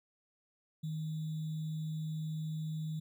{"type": "tone with sample-and-hold", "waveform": "sine", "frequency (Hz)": 156.9, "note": "D#3", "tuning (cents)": 15, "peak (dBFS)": -35, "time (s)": [0.83, 3], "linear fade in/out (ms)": 10, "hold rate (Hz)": 3675, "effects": []}